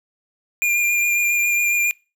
square tone with vibrato, 2404 Hz, D7, 40 cents sharp, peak -17 dBFS, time 0.62-1.91 s, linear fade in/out 0 ms, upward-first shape sine, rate 7.3 Hz, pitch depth 17 cents each way, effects noise-tail reverb RT60 0.3 s tail -24 dB re dry

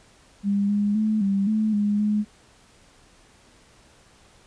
sine tone with pitch steps, 200.9 / 205.2 / 216 / 197 / 216.5 / 206.2 / 210.1 Hz, G3 / G#3 / A3 / G3 / A3 / G#3 / G#3, +43 / -21 / -32 / +9 / -28 / -12 / +20 cents, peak -19 dBFS, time 0.43-2.25 s, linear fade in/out 50 ms, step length 260 ms, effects pink hiss -55 dBFS RMS until 4.46 s + resampled to 22050 Hz

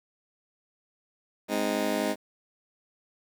20% pulse chord, Ab major, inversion none, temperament just, 207.7 / 259.6 / 311.5 Hz, Ab3 / C4 / Eb4, 0 / -13 / +2 cents, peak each -26 dBFS, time 1.48-2.16 s, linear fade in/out 50 ms, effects 9-bit

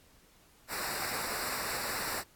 pink noise with comb filter, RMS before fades -36 dBFS, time 0.68-2.24 s, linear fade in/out 50 ms, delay 0.31 ms, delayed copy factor -0.85, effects pink hiss -62 dBFS RMS until 2.35 s + AAC 64 kbps

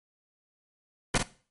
pink noise with echo, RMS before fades -23 dBFS, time 1.14-1.18 s, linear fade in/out 5 ms, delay 50 ms, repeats 1, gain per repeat -6 dB, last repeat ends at 1.23 s, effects noise-tail reverb RT60 0.4 s tail -17 dB re dry + MP3 48 kbps

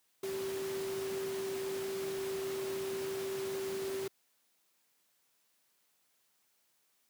sine tone in noise, 386.8 Hz, G4, 23 cents flat, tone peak -35 dBFS, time 0.23-4.08 s, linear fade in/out 5 ms, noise pink, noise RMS -44 dBFS, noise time 0.23-4.08 s, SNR +6 dB, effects white hiss -74 dBFS RMS until 7.09 s + high-pass 150 Hz 12 dB/octave

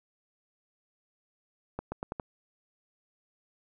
accelerating click train, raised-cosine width 1 ms, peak -20 dBFS, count 5, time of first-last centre 1.79-2.198 s, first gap 130 ms, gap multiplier 0.84, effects none

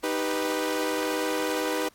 sawtooth chord, Eb augmented, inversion none, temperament equal, 311.1 / 392 / 493.9 Hz, Eb4 / G4 / B4, 0 / 0 / 0 cents, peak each -26 / -28 / -25 dBFS, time 0.03-1.89 s, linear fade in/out 10 ms, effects pink hiss -59 dBFS RMS until 1.94 s + AAC 64 kbps

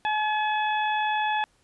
harmonic tone, 853 Hz, G#5, 46 cents sharp, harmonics 1 / 2 / 3 / 4, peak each -24 / -30 / -34 / -36 dBFS, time 0.05-1.44 s, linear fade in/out 0 ms, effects pink hiss -65 dBFS RMS until 1.63 s + resampled to 24000 Hz

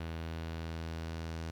sawtooth tone with low-pass filter sweep, 81.7 Hz, E2, 15 cents flat, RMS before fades -40 dBFS, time 0-1.51 s, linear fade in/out 5 ms, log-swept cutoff 3600 to 6000 Hz, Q 1.2, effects 10-bit

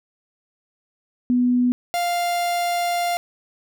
sine / 45% pulse tone pair in turn, 246.9 / 698.3 Hz, B3 / F5, 0 / 0 cents, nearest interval octave + tritone, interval 1800 cents, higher second, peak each -15 / -20 dBFS, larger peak first, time 1.3-1.72 / 1.94-3.17 s, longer second, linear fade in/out 0 ms, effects none

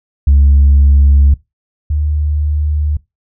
sine tone pair in turn, 70.1 / 74.85 Hz, C#2 / D2, +20 / +33 cents, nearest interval minor second, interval 113 cents, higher second, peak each -3 / -11 dBFS, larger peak first, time 0.27-1.34 / 1.9-2.97 s, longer neither, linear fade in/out 5 ms, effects noise-tail reverb RT60 0.2 s tail -21 dB re dry + tanh soft clip ceiling -2 dBFS

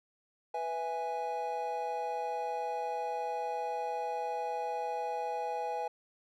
triangle chord, E major, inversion second, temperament equal with one note detuned, 493.9 / 659.3 / 827.7 Hz, B4 / E5 / G#5, 0 / 0 / -6 cents, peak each -37 / -38 / -33 dBFS, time 0.54-5.88 s, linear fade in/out 5 ms, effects none

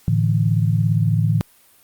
sine chord, A suspended fourth, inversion none, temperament equal, 110 / 146.83 / 164.81 Hz, A2 / D3 / E3, 0 / 0 / 0 cents, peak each -17 / -21 / -20 dBFS, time 0.08-1.41 s, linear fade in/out 0 ms, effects white hiss -53 dBFS RMS until 1.83 s + Opus 48 kbps

